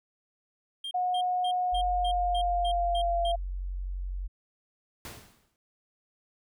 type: tone bursts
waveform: triangle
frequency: 3200 Hz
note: G7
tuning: 35 cents sharp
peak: -32 dBFS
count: 9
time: 0.84-3.319 s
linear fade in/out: 5 ms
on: 71 ms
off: 230 ms
type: tone with pitch glide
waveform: sine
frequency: 726 to 685.3 Hz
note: F#5 to F5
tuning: -33 to -33 cents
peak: -25 dBFS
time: 0.94-3.36 s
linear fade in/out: 10 ms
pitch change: -100 cents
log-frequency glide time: 1.63-3.24 s
type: tone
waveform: sine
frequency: 45.9 Hz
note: F#1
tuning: 13 cents flat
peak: -31 dBFS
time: 1.72-4.28 s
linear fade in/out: 20 ms
type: noise with exponential decay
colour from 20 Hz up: pink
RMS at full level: -39 dBFS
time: 5.05-5.56 s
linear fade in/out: 1 ms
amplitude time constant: 110 ms
effects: none